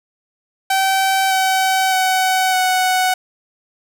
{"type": "tone with pitch steps", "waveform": "sawtooth", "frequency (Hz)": [770, 760.7, 751.5, 742.5], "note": ["G5", "F#5", "F#5", "F#5"], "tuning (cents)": [-31, 48, 27, 6], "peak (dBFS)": -10, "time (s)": [0.7, 3.14], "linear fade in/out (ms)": 5, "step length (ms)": 610, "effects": []}